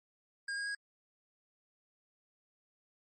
square tone with pitch steps, 1618 / 1632.1 / 1646.3 Hz, G#6 / G#6 / G#6, -46 / -31 / -16 cents, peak -36 dBFS, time 0.48-0.75 s, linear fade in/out 5 ms, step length 90 ms, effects MP3 32 kbps

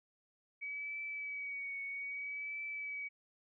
sine tone with vibrato, 2269 Hz, C#7, 40 cents sharp, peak -39 dBFS, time 0.61-3.09 s, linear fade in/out 20 ms, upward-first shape triangle, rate 0.62 Hz, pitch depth 38 cents each way, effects none

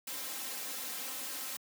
white noise with comb filter, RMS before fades -40 dBFS, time 0.07-1.57 s, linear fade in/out 5 ms, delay 3.8 ms, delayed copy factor +1, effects high-pass 200 Hz 12 dB/octave

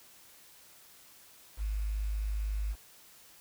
sine tone with quantisation, 51.91 Hz, G#1, in tune, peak -30 dBFS, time 1.57-2.76 s, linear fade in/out 50 ms, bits 9, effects white hiss -57 dBFS RMS until 3.4 s

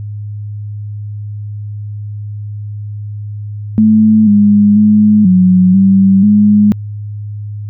sine tone with pitch steps, 216.9 / 205.9 / 211.2 / 183.7 / 193.5 / 208 Hz, A3 / G#3 / G#3 / F#3 / G3 / G#3, -25 / -15 / +29 / -12 / -22 / +3 cents, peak -4 dBFS, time 3.78-6.72 s, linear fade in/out 0 ms, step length 490 ms, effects added 104 Hz sine -20 dBFS peak until 7.69 s

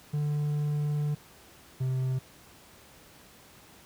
triangle tone pair in turn, 148 / 129.92 Hz, D3 / C3, +14 / -12 cents, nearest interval major second, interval 226 cents, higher first, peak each -24 dBFS, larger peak neither, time 0.13-1.15 / 1.8-2.19 s, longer first, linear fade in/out 10 ms, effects pink hiss -54 dBFS RMS until 3.85 s + high-pass 60 Hz 12 dB/octave

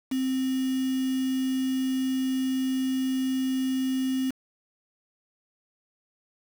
sine tone with quantisation, 261.6 Hz, C4, in tune, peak -24 dBFS, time 0.11-4.31 s, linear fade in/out 10 ms, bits 6, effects none

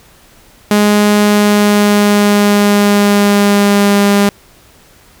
sawtooth tone with pitch glide, 207.7 to 202 Hz, G#3 to G#3, 0 to -48 cents, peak -3 dBFS, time 0.71-4.29 s, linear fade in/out 2 ms, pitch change -48 cents, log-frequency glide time 1.18-3.99 s, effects pink hiss -44 dBFS RMS until 5.2 s

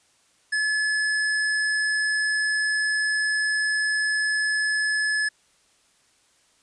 square tone, 1715 Hz, A6, 45 cents flat, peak -22 dBFS, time 0.52-5.29 s, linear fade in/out 10 ms, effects white hiss -62 dBFS RMS until 6.62 s + resampled to 22050 Hz

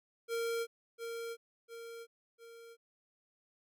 square tone with echo, 462.6 Hz, A#4, 13 cents flat, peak -34 dBFS, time 0.28-0.67 s, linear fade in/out 50 ms, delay 700 ms, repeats 3, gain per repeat -6 dB, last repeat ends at 2.77 s, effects none

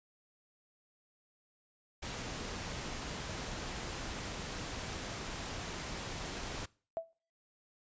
pink noise, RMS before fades -41 dBFS, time 2.02-6.66 s, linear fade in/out 10 ms
sine tone with exponential decay, 659.3 Hz, E5, in tune, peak -30 dBFS, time 6.97-7.13 s, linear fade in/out 0 ms, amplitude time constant 33 ms
effects noise-tail reverb RT60 0.4 s tail -23 dB re dry + resampled to 16000 Hz

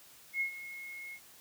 sine tone with ADSR envelope, 2165 Hz, C#7, 41 cents flat, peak -28 dBFS, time 0.33-1.2 s, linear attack 75 ms, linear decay 100 ms, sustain -14 dB, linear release 68 ms, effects white hiss -57 dBFS RMS until 1.4 s

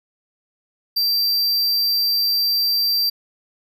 square tone, 4699 Hz, D8, in tune, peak -17 dBFS, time 0.96-3.1 s, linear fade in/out 10 ms, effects none

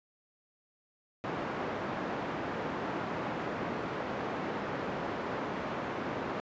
pink band-pass noise, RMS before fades -36 dBFS, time 1.24-6.4 s, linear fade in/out 0 ms, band 200 to 1500 Hz, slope 12 dB/octave, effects resampled to 16000 Hz

